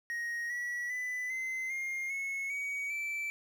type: tone with pitch steps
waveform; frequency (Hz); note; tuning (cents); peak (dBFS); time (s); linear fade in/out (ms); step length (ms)
triangle; 1878 / 1936.4 / 1996.6 / 2059 / 2123 / 2189 / 2257 / 2327; A#6 / B6 / B6 / C7 / C7 / C#7 / C#7 / D7; +12 / -35 / +18 / -28 / +25 / -22 / +31 / -17; -32; 0.1-3.3; 0; 400
effects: 10-bit